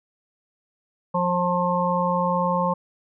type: harmonic tone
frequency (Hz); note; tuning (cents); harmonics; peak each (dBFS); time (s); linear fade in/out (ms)
177.8; F3; +31; 1 / 3 / 5 / 6; -25 / -25 / -25 / -25; 1.14-2.74; 10
effects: none